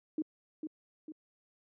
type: tone with echo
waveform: sine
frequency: 311.1 Hz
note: D#4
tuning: in tune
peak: -29 dBFS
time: 0.18-0.22 s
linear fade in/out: 2 ms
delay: 450 ms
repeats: 2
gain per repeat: -6 dB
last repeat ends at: 1.12 s
effects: high-pass 200 Hz 12 dB/octave